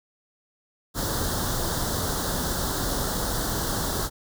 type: band-stop noise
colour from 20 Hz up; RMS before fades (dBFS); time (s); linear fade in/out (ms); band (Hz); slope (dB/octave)
pink; -27; 0.94-4.1; 50; 1700 to 3400; 48
effects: none